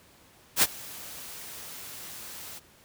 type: noise with ADSR envelope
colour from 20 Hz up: white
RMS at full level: -19 dBFS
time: 0.56-2.6 s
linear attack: 67 ms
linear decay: 35 ms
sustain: -23 dB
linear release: 27 ms
effects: pink hiss -57 dBFS RMS until 2.84 s + high-pass 60 Hz 12 dB/octave